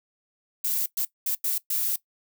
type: noise bursts at uneven times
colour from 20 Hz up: violet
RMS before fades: -26 dBFS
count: 5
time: 0.64-0.86 / 0.97-1.05 / 1.26-1.35 / 1.44-1.58 / 1.7-1.96 s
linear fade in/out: 5 ms
effects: noise-tail reverb RT60 0.1 s tail -18 dB re dry